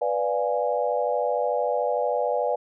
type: chord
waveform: sine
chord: B diminished seventh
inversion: none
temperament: equal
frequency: 493.9 / 587.3 / 698.5 / 830.6 Hz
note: B4 / D5 / F5 / Ab5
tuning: 0 / 0 / 0 / 0 cents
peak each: -26 / -26 / -29 / -29 dBFS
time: 0.01-2.56 s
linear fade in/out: 10 ms
effects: none